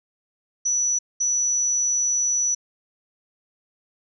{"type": "tone bursts at uneven times", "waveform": "sine", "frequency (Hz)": 5920, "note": "F#8", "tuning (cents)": 0, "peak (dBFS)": -19, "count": 2, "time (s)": [[0.65, 0.99], [1.2, 2.55]], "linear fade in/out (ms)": 10, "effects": []}